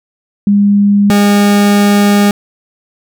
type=tone pair in turn; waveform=sine / 40% pulse; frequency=202.7 / 203.9 Hz; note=G#3 / G#3; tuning=-42 / -32 cents; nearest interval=unison; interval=10 cents; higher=second; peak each=-5 dBFS; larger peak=neither; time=0.47-1.1 / 1.1-2.31 s; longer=second; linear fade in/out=2 ms; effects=none